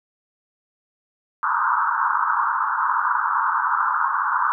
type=band-pass noise; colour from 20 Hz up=pink; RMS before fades=-21 dBFS; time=1.43-4.52 s; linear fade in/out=0 ms; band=900 to 1500 Hz; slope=96 dB/octave; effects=none